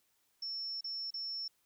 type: tone with dropouts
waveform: sine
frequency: 5400 Hz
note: E8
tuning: 41 cents sharp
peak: -37 dBFS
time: 0.42-1.48 s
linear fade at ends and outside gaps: 5 ms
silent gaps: 0.809-0.842 / 1.106-1.139 s
effects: white hiss -75 dBFS RMS until 1.65 s